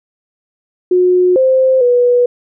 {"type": "tone with pitch steps", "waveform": "sine", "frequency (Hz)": [362.5, 522, 488.9], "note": ["F#4", "C5", "B4"], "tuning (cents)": [-35, -4, -18], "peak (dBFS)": -7, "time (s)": [0.91, 2.26], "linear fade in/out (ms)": 5, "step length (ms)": 450, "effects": []}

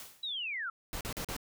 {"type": "noise with exponential decay", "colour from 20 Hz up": "white", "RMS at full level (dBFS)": -44, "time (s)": [0, 0.39], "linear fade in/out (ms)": 1, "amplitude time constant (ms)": 83}
{"type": "linear sweep", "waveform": "sine", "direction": "down", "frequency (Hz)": [3949, 1288], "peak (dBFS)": -34, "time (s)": [0.23, 0.7], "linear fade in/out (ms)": 5}
{"type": "noise bursts", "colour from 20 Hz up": "pink", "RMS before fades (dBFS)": -38, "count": 4, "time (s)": [0.93, 1.365], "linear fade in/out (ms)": 0, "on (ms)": 78, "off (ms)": 41}
{"effects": []}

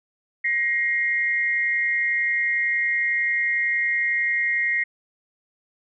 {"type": "tone pair together", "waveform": "sine", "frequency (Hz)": [1890, 2121], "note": ["A#6", "C7"], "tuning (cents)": [23, 23], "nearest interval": "major second", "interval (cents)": 200, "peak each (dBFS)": [-22, -23], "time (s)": [0.44, 4.84], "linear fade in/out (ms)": 10, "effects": []}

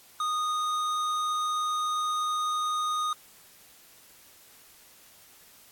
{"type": "tone with hard clipping", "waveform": "sine", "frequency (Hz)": 1236, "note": "D#6", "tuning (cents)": -12, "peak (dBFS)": -28, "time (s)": [0.2, 3.13], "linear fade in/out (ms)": 2, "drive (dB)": 12, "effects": ["white hiss -55 dBFS RMS until 5.71 s", "AAC 64 kbps"]}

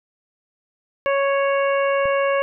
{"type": "harmonic tone", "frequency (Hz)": 554.4, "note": "C#5", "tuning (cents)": 0, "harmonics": [1, 2, 3, 4, 5], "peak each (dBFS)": [-18, -24, -28, -30, -32], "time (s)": [1.06, 2.42], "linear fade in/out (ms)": 0}
{"type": "click", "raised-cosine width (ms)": 5, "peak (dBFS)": -25, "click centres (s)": 2.056}
{"effects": []}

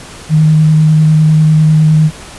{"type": "tone with vibrato", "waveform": "sine", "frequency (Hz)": 155.56, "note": "D#3", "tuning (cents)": 0, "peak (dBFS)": -4, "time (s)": [0.29, 2.11], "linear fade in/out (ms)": 50, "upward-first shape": "sine", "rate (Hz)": 10, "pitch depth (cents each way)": 13, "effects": ["pink hiss -31 dBFS RMS until 2.38 s", "resampled to 24000 Hz"]}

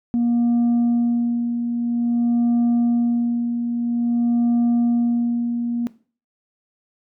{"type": "tone with tremolo", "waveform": "sine", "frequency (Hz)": 237.3, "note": "A#3", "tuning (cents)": 31, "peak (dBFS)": -12, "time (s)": [0.14, 5.87], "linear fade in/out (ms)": 0, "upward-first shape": "sine", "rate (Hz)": 0.5, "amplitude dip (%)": 60, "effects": ["noise-tail reverb RT60 0.4 s tail -18 dB re dry", "tanh soft clip ceiling -14 dBFS"]}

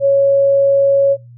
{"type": "tone", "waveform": "sine", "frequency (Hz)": 554, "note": "C#5", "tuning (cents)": -1, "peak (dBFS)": -8, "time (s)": [0, 1.17], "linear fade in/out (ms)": 50, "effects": ["noise-tail reverb RT60 0.2 s tail -20 dB re dry", "added 120 Hz sine -36 dBFS peak until 1.37 s"]}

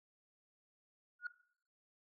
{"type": "tone with exponential growth", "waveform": "sine", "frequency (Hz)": 1445, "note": "F#6", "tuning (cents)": -41, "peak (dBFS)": -33, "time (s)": [1.19, 1.27], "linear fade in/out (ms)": 5, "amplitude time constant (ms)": 16, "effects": ["noise-tail reverb RT60 0.6 s tail -19 dB re dry", "tanh soft clip ceiling -34 dBFS"]}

